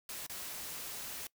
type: noise with dropouts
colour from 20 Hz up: white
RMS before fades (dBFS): -43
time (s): 0.09-1.27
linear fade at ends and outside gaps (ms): 2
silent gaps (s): 0.266-0.296
effects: noise-tail reverb RT60 0.1 s tail -22 dB re dry